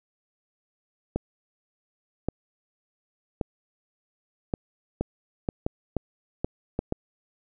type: two click trains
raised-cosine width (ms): 2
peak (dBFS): -12 / -12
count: 6 / 5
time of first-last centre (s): 1.16-6.791 / 5.01-6.924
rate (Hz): 0.888 / 2.09
effects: none